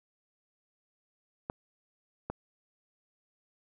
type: clicks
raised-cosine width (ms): 1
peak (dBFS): -20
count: 2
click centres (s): 1.499 / 2.3
effects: none